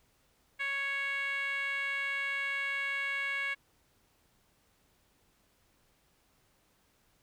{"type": "tone with band-pass filter", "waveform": "10% pulse", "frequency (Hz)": 554.4, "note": "C#5", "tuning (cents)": 0, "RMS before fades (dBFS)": -34, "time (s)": [0.59, 3.55], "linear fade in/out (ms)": 20, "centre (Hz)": 2000, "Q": 4.9, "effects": ["pink hiss -70 dBFS RMS until 7.22 s"]}